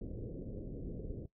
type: low-pass noise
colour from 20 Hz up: pink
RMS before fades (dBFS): -43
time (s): 0.01-1.26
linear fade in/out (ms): 5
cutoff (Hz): 520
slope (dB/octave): 48
effects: noise-tail reverb RT60 0.1 s tail -17 dB re dry